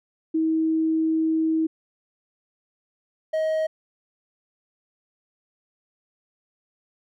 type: tone pair in turn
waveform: sine / triangle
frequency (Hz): 319.9 / 631.4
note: D#4 / D#5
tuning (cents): +48 / +25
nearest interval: octave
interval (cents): 1177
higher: second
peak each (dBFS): -19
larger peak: neither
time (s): 0.34-1.67 / 3.33-3.67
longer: first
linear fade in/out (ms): 10
effects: none